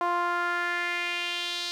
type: tone with band-pass filter sweep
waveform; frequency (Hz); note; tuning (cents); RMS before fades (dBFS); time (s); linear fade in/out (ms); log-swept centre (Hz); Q
sawtooth; 349.2; F4; 0; -29; 0.01-1.71; 0; 940 to 4200; 2.9
effects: 10-bit